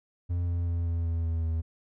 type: tone with pitch steps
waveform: triangle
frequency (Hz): 87.31 / 86.26 / 85.22 / 84.19 / 83.17 / 82.17 / 81.18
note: F2 / F2 / F2 / E2 / E2 / E2 / E2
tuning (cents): 0 / -21 / -42 / +37 / +16 / -5 / -26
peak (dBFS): -24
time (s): 0.29-1.62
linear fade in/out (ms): 20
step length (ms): 190
effects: none